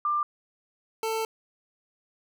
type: tone pair in turn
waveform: sine / 25% pulse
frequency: 1190 / 444.8 Hz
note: D6 / A4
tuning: +22 / +19 cents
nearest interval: octave + perfect fourth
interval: 1703 cents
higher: first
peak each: -23 dBFS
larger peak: neither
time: 0.05-0.23 / 1.03-1.25 s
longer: second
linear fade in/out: 2 ms
effects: none